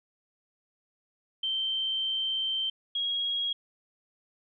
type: tone pair in turn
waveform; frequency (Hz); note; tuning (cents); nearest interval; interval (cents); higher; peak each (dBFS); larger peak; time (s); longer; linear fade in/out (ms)
sine; 3121 / 3294; G7 / G#7; -8 / -15; minor second; 93; second; -27; neither; 1.43-2.7 / 2.95-3.53; first; 5
effects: none